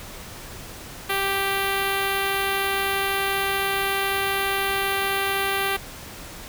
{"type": "tone with notch filter", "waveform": "5% pulse", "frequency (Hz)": 392, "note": "G4", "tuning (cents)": 0, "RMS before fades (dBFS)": -24, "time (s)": [1.09, 5.77], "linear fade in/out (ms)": 10, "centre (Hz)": 5500, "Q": 0.79, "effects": ["pink hiss -39 dBFS RMS until 6.48 s"]}